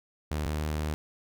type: tone pair in turn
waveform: sawtooth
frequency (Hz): 76 / 76.31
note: D#2 / D#2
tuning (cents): -40 / -33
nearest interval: unison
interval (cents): 7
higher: second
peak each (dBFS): -25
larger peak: neither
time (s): 0.31-0.46 / 0.46-0.94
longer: second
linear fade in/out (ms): 0
effects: none